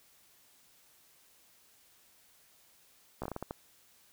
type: slowing click train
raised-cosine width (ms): 1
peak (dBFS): -23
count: 8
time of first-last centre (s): 3.22-3.509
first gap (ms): 15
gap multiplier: 1.33
effects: white hiss -64 dBFS RMS until 4.12 s